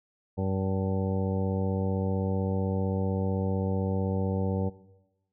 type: harmonic tone with a mistuned harmonic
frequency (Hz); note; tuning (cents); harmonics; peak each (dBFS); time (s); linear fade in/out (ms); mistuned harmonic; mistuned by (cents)
95.7; G2; -41; 1 / 2 / 3 / 4 / 5 / 6 / 8 / 9; -29 / -31 / -39 / -39 / -35 / -39 / -42 / -44; 0.37-4.7; 20; 9; +35
effects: noise-tail reverb RT60 1.0 s tail -18 dB re dry